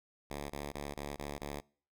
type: tone bursts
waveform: 5% pulse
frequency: 72 Hz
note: D2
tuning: 34 cents flat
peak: -28 dBFS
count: 6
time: 0.3-1.605 s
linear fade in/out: 10 ms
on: 200 ms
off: 21 ms
effects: noise-tail reverb RT60 0.5 s tail -26 dB re dry